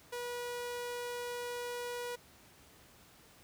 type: tone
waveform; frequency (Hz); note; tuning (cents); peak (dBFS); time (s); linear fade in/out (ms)
sawtooth; 485; B4; -31; -34; 0.12-2.16; 10
effects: pink hiss -60 dBFS RMS until 3.43 s + high-pass 60 Hz 12 dB/octave